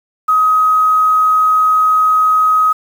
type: tone with quantisation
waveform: sine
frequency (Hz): 1263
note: D#6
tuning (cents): +26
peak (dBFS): -8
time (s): 0.28-2.73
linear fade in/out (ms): 10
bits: 6
effects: none